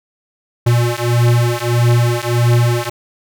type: beating tone pair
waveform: square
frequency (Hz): 118.7 / 120.3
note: A#2 / B2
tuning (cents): +32 / -45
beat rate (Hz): 1.6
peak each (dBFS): -15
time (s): 0.66-2.9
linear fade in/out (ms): 10
effects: none